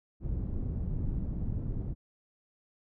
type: low-pass noise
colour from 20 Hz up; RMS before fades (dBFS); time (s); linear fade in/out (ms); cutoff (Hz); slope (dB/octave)
pink; -33; 0.2-1.95; 50; 180; 12
effects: none